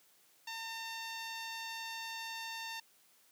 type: tone with low-pass filter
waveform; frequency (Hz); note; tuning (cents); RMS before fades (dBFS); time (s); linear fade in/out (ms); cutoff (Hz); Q
10% pulse; 906; A#5; -50; -43; 0.47-2.8; 5; 12000; 0.58
effects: white hiss -67 dBFS RMS until 3.31 s + high-pass 150 Hz 12 dB/octave